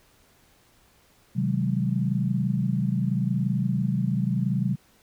sine chord, Ab dominant seventh, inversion first, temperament just, 129.78 / 155.74 / 186.89 / 207.7 Hz, C3 / Eb3 / Gb3 / Ab3, -14 / +2 / +18 / 0 cents, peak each -26 / -30 / -26 / -30 dBFS, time 1.35-4.76 s, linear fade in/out 20 ms, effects pink hiss -60 dBFS RMS until 5.02 s

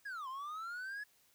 triangle linear two-way sweep, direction down then up, 1705 to 1017 to 1705 Hz, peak -39 dBFS, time 0.05-1.04 s, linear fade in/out 10 ms, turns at 0.28 s, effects white hiss -70 dBFS RMS until 1.34 s

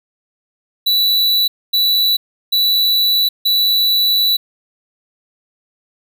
square tone bursts at uneven times, 3951 Hz, B7, in tune, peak -12 dBFS, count 4, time 0.86-1.48 / 1.73-2.17 / 2.52-3.29 / 3.45-4.37 s, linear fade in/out 10 ms, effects none

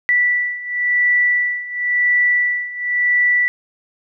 sine beating tone pair, 1963 / 1963.95 Hz, B6 / B6, -11 / -10 cents, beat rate 0.95 Hz, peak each -19 / -16 dBFS, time 0.09-3.48 s, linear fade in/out 0 ms, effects none

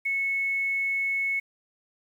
sine tone with quantisation, 2200 Hz, C#7, 14 cents flat, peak -24 dBFS, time 0.05-1.4 s, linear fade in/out 10 ms, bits 9, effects none

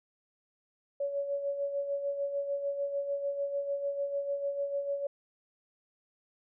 sine tone with tremolo, 563 Hz, C#5, 27 cents sharp, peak -28 dBFS, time 1-5.07 s, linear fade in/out 5 ms, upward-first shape sine, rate 6.7 Hz, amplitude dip 55%, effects none

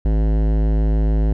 sine tone with hard clipping, 53.4 Hz, G#1, 49 cents sharp, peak -16 dBFS, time 0.05-1.33 s, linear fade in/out 5 ms, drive 17 dB, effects none

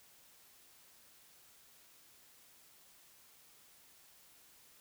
silence, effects white hiss -63 dBFS RMS until 4.8 s

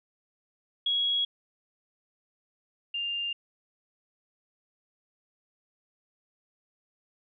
sine tone pair in turn, 3322 / 2800 Hz, G#7 / F7, 0 / +4 cents, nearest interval minor third, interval 296 cents, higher first, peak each -24 / -29 dBFS, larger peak first, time 0.86-1.25 / 2.94-3.33 s, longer neither, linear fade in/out 5 ms, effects none

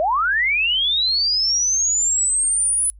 sine linear sweep, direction up, 589 to 10040 Hz, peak -16 dBFS, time 0-2.9 s, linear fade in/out 0 ms, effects noise-tail reverb RT60 0.1 s tail -25 dB re dry + added 50 Hz sine -41 dBFS peak until 2.99 s

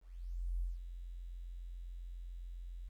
sine tone with ADSR envelope, 43.65 Hz, F1, in tune, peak -33 dBFS, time 0-2.89 s, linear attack 610 ms, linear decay 170 ms, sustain -10 dB, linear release 12 ms, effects 12-bit

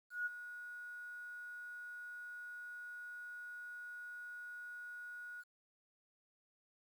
sine tone with ADSR envelope, 1453 Hz, F#6, 32 cents flat, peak -34 dBFS, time 0.1-5.44 s, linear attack 160 ms, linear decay 22 ms, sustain -12 dB, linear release 39 ms, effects 11-bit

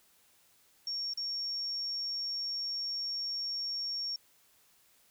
sine tone with dropouts, 5520 Hz, F8, 21 cents flat, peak -33 dBFS, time 0.87-4.16 s, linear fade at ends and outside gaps 2 ms, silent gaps 1.136-1.174 s, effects white hiss -66 dBFS RMS until 5.1 s

